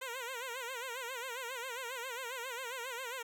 10% pulse tone with vibrato, 496.9 Hz, B4, 11 cents sharp, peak -31 dBFS, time 0.01-3.23 s, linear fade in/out 10 ms, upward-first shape sine, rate 7.4 Hz, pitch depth 130 cents each way, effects none

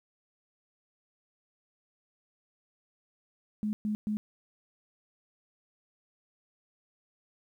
sine tone bursts, 211.8 Hz, G#3, 34 cents sharp, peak -28 dBFS, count 3, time 3.63-4.17 s, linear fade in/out 0 ms, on 100 ms, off 120 ms, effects 11-bit

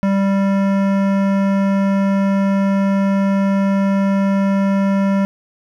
sine tone with hard clipping, 196.2 Hz, G3, 2 cents sharp, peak -15 dBFS, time 0.03-5.25 s, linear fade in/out 0 ms, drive 16 dB, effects none

